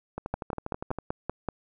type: two click trains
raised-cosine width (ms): 1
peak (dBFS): -15 / -19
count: 7 / 11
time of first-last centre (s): 0.34-1.487 / 0.18-0.986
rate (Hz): 5.23 / 12.4
effects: none